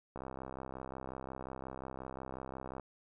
click train, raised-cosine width 1 ms, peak -29 dBFS, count 174, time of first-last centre 0.16-2.797 s, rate 65.6 Hz, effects none

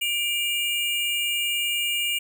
square tone pair together, 2373 / 2843 Hz, D7 / F7, +17 / +30 cents, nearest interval minor third, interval 313 cents, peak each -29 / -25 dBFS, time 0.01-2.19 s, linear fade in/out 10 ms, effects none

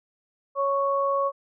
sine tone pair together, 554.4 / 1108.7 Hz, C#5 / C#6, 0 / 0 cents, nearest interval octave, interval 1200 cents, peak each -24 dBFS, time 0.55-1.32 s, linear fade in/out 50 ms, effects none

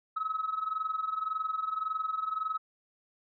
sine tone with amplitude modulation, 1285 Hz, E6, 45 cents flat, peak -26 dBFS, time 0.16-2.58 s, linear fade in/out 10 ms, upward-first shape sine, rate 21.8 Hz, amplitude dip 80%, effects tanh soft clip ceiling -23 dBFS

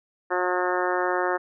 harmonic tone, 180.6 Hz, F#3, 42 cents flat, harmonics 2 / 3 / 4 / 5 / 6 / 7 / 8 / 9 / 10, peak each -27 / -29 / -30 / -31 / -32 / -32 / -33 / -34 / -34 dBFS, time 0.3-1.38 s, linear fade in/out 20 ms, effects none

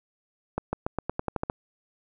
accelerating click train, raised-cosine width 1 ms, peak -13 dBFS, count 10, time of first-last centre 0.58-1.499 s, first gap 150 ms, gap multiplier 0.9, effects none

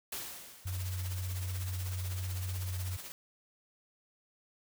white noise with exponential decay, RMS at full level -38 dBFS, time 0.12-1.23 s, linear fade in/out 5 ms, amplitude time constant 240 ms
sine tone, 91.7 Hz, F#2, 15 cents flat, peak -34 dBFS, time 0.65-2.97 s, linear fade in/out 10 ms
white noise with tremolo, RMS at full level -43 dBFS, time 0.67-3.12 s, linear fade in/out 0 ms, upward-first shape triangle, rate 16 Hz, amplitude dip 60%
effects none

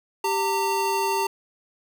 square tone pair together, 392.3 / 911.2 Hz, G4 / A#5, +1 / -40 cents, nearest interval octave + minor third, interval 1459 cents, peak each -27 / -24 dBFS, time 0.24-1.27 s, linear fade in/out 5 ms, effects none

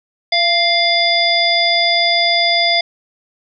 harmonic tone with a mistuned harmonic, 698.5 Hz, F5, in tune, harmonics 1 / 3 / 5 / 7, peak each -17 / -17 / -17 / -17 dBFS, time 0.32-2.81 s, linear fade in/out 5 ms, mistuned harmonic 1, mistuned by -35 cents, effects none

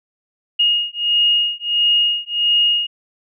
sine beating tone pair, 2860 / 2861.5 Hz, F7 / F7, +41 / +41 cents, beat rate 1.5 Hz, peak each -17 dBFS, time 0.59-2.87 s, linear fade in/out 10 ms, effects none

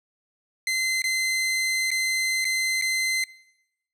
sawtooth tone with dropouts, 2064 Hz, C7, 24 cents flat, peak -19 dBFS, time 0.67-3.24 s, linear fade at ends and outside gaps 2 ms, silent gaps 1.02-1.04 / 1.906-1.914 / 2.445-2.451 / 2.814-2.821 s, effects noise-tail reverb RT60 0.9 s tail -21 dB re dry + low-pass 11000 Hz 12 dB/octave

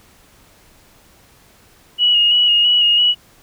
sine tone with vibrato, 2896 Hz, F#7, 38 cents flat, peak -10 dBFS, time 1.98-3.15 s, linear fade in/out 50 ms, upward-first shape square, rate 3 Hz, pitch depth 21 cents each way, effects pink hiss -50 dBFS RMS until 3.42 s

